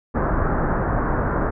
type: low-pass noise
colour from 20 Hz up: pink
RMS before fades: -21 dBFS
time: 0.14-1.51 s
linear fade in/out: 20 ms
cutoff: 1600 Hz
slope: 48 dB/octave
effects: none